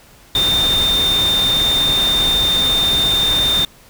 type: tone in noise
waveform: sine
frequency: 3618 Hz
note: A7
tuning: 48 cents sharp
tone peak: -13 dBFS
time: 0.35-3.65 s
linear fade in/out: 2 ms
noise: pink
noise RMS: -23 dBFS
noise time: 0.35-3.65 s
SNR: +7 dB
effects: pink hiss -46 dBFS RMS until 3.89 s